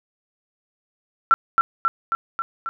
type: tone with echo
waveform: sine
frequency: 1348 Hz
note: E6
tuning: 38 cents sharp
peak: -9 dBFS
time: 1.31-1.34 s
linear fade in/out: 0 ms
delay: 270 ms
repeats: 5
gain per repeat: -3 dB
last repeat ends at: 2.69 s
effects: none